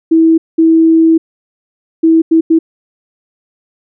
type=tone bursts at uneven times; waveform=sine; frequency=325.1 Hz; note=E4; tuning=24 cents flat; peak=-4 dBFS; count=5; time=0.11-0.38 / 0.58-1.18 / 2.03-2.22 / 2.31-2.41 / 2.5-2.59 s; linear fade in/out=10 ms; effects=none